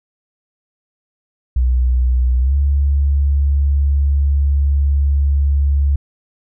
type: tone with pitch glide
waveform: sine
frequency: 62.4 to 70.45 Hz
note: B1 to C#2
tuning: +19 to +29 cents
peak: -11 dBFS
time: 1.56-5.96 s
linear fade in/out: 5 ms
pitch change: +210 cents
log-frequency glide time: 2.4-2.55 s
effects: none